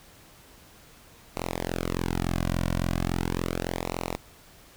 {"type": "tone with flanger", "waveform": "sawtooth", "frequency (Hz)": 43.55, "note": "F1", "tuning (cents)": -4, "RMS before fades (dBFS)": -29, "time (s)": [1.36, 4.17], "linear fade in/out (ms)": 10, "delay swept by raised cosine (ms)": [0.6, 2.4], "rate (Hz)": 0.38, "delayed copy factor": -0.95, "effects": ["pink hiss -53 dBFS RMS until 4.76 s"]}